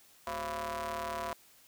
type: ring-modulated tone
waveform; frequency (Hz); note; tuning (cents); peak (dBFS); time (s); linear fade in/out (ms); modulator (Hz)
sawtooth; 155.56; D#3; 0; -28; 0.27-1.33; 0; 837
effects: white hiss -61 dBFS RMS until 1.67 s